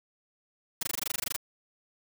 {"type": "noise bursts", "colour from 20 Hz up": "white", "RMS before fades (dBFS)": -30, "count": 14, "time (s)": [0.81, 1.364], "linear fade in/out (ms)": 5, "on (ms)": 21, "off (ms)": 20, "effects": []}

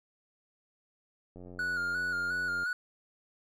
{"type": "click train", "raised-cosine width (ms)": 2, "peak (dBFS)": -35, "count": 115, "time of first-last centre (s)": [1.36, 2.632], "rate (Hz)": 89.6}
{"type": "tone with vibrato", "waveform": "triangle", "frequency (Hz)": 1441, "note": "F#6", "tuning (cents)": -46, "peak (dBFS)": -28, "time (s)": [1.59, 2.73], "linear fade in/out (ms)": 2, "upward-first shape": "square", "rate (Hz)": 2.8, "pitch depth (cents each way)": 37}
{"effects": []}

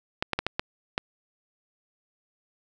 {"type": "clicks", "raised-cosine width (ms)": 0.3, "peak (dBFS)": -9, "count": 6, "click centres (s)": [0.225, 0.333, 0.39, 0.466, 0.595, 0.979], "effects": []}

